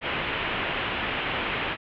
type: low-pass noise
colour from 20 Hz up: white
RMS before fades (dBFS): -29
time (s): 0.01-1.77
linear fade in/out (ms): 50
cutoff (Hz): 3100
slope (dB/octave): 48
effects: none